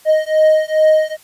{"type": "beating tone pair", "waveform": "triangle", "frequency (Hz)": [622, 624.4], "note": ["D#5", "D#5"], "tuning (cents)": [-1, 6], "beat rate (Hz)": 2.4, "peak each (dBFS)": -11, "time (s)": [0.05, 1.17], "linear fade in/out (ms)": 50, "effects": ["white hiss -47 dBFS RMS until 1.23 s", "resampled to 32000 Hz"]}